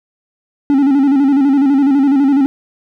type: tone with vibrato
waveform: triangle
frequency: 276.7 Hz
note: C#4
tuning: 3 cents flat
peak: -6 dBFS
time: 0.7-2.46 s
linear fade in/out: 0 ms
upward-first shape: square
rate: 12 Hz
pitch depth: 65 cents each way
effects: none